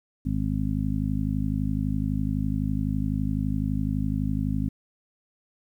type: harmonic tone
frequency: 51.91 Hz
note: G#1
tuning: in tune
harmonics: 1 / 2 / 3 / 4 / 5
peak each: -30 / -30 / -30 / -30 / -30 dBFS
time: 0.25-4.69 s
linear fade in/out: 10 ms
effects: 10-bit